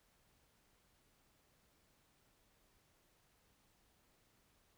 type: silence
effects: pink hiss -74 dBFS RMS until 4.77 s